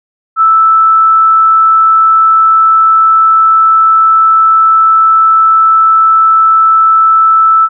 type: tone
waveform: sine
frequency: 1317 Hz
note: E6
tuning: 2 cents flat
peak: -3 dBFS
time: 0.36-7.69 s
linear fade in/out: 50 ms
effects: none